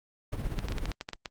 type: noise with tremolo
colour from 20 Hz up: brown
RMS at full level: -31 dBFS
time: 0.32-0.92 s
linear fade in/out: 10 ms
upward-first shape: triangle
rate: 16 Hz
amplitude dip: 60%
type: clicks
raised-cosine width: 0.2 ms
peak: -18 dBFS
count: 10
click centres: 0.59 / 0.685 / 0.722 / 0.783 / 0.856 / 0.917 / 1.011 / 1.089 / 1.133 / 1.258 s
effects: Opus 48 kbps